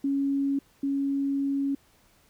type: tone pair in turn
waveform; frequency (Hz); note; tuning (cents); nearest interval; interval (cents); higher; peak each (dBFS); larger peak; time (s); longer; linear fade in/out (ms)
sine; 277.2 / 277.2; C#4 / C#4; 0 / 0; unison; 0; neither; -23 / -24; first; 0.04-0.59 / 0.83-1.75; second; 5
effects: pink hiss -62 dBFS RMS until 2.29 s